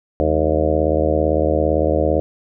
harmonic tone with a mistuned harmonic, 77.78 Hz, D#2, in tune, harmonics 1 / 2 / 3 / 4 / 5 / 6 / 7 / 8 / 9, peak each -21 / -28 / -30 / -22 / -25 / -22 / -20 / -23 / -27 dBFS, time 0.2-2.2 s, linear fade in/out 0 ms, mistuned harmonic 3, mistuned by -150 cents, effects none

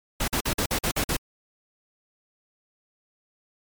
pink noise bursts, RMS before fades -25 dBFS, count 8, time 0.2-1.168 s, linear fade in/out 5 ms, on 79 ms, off 48 ms, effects MP3 96 kbps

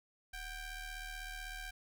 sawtooth ring-modulated tone, 778 Hz, G5, 13 cents flat, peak -36 dBFS, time 0.33-1.71 s, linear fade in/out 10 ms, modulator 816 Hz, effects none

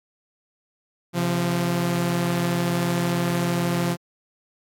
sawtooth tone pair together, 133.3 / 173.32 Hz, C3 / F3, +33 / -13 cents, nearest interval perfect fourth, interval 454 cents, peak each -23 / -18 dBFS, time 1.13-3.97 s, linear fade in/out 50 ms, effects AAC 64 kbps

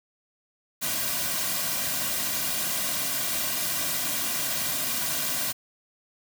white noise with comb filter, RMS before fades -28 dBFS, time 0.81-5.53 s, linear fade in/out 20 ms, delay 2.3 ms, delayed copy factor -0.7, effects none

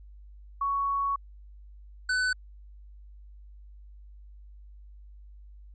sine / square tone pair in turn, 1115 / 1503.6 Hz, C#6 / F#6, +10 / +27 cents, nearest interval perfect fourth, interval 517 cents, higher second, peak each -25 dBFS, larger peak neither, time 0.61-1.16 / 2.09-2.33 s, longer first, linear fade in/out 5 ms, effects added 50 Hz sine -46 dBFS peak until 5.74 s + resampled to 16000 Hz

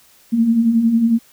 sine beating tone pair, 220 / 231 Hz, A3 / A#3, 0 / -16 cents, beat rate 11 Hz, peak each -21 / -12 dBFS, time 0.32-1.19 s, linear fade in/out 20 ms, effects white hiss -51 dBFS RMS until 1.32 s

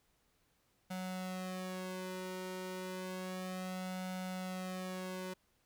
sawtooth tone with flanger, 185 Hz, F#3, in tune, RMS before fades -42 dBFS, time 0.9-5.34 s, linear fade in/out 10 ms, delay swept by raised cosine 1.4 to 2.13 ms, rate 0.31 Hz, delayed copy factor +0.95, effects pink hiss -75 dBFS RMS until 5.65 s

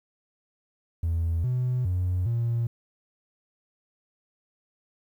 triangle tone with pitch steps, 83.2 / 125.7 / 90.7 / 117.2 Hz, E2 / B2 / F#2 / A#2, +17 / +31 / -34 / +10 cents, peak -20 dBFS, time 1.03-2.67 s, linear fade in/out 5 ms, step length 410 ms, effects tanh soft clip ceiling -19 dBFS + 10-bit

